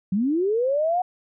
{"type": "linear sweep", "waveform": "sine", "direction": "up", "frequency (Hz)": [178.8, 740], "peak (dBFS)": -19, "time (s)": [0.12, 1.02], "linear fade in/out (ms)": 5, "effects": []}